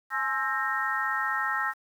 harmonic tone with a mistuned harmonic, 265.2 Hz, C4, 23 cents sharp, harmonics 3 / 4 / 5 / 6 / 7, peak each -35 / -35 / -30 / -34 / -30 dBFS, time 0.1-1.74 s, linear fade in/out 50 ms, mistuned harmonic 3, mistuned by +100 cents, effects 9-bit

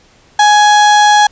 35% pulse tone, 835 Hz, G#5, 9 cents sharp, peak -3 dBFS, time 0.39-1.27 s, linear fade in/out 5 ms, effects pink hiss -47 dBFS RMS until 1.31 s + resampled to 16000 Hz

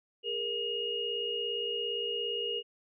sine tone cluster, 411.7 / 469.1 / 2862 Hz, G#4 / A#4 / F7, -15 / +11 / +42 cents, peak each -38 / -37 / -33 dBFS, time 0.23-2.63 s, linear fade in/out 50 ms, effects none

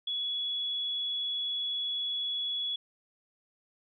sine tone, 3382 Hz, G#7, 31 cents sharp, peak -30 dBFS, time 0.07-2.76 s, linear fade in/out 5 ms, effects none

